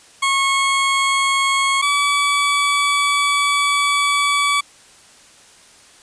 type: tone pair in turn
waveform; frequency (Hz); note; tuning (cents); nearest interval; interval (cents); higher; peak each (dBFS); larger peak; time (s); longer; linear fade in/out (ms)
20% pulse; 1093 / 1145.2; C#6 / D6; -25 / -44; minor second; 81; second; -10; neither; 0.22-1.82 / 1.82-4.61; second; 10
effects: white hiss -47 dBFS RMS until 6.02 s + resampled to 22050 Hz